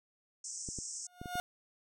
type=band-pass noise; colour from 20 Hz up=white; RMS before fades=-43 dBFS; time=0.44-1.07 s; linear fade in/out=5 ms; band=5400 to 8400 Hz; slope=96 dB/octave
type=clicks; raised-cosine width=3 ms; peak=-30 dBFS; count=5; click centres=0.688 / 0.787 / 1.215 / 1.258 / 1.355 s
type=tone with exponential growth; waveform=30% pulse; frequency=717 Hz; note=F5; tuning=45 cents sharp; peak=-28 dBFS; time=1.05-1.4 s; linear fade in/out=0 ms; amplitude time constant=76 ms
effects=none